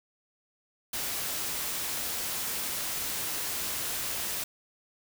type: noise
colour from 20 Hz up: white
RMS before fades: -33 dBFS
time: 0.93-4.44 s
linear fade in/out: 5 ms
effects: none